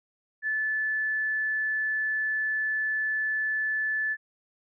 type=tone; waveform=sine; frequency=1740 Hz; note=A6; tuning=20 cents flat; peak=-25 dBFS; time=0.42-4.17 s; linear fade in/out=50 ms; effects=none